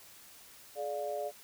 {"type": "chord", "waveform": "sine", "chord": "D diminished", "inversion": "second", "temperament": "just", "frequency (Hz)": [422.9, 587.3, 704.8], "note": ["Ab4", "D5", "F5"], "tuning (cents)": [31, 0, 16], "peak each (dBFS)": [-40, -36, -39], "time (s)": [0.75, 1.32], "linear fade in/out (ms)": 50, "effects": ["white hiss -55 dBFS RMS until 1.43 s"]}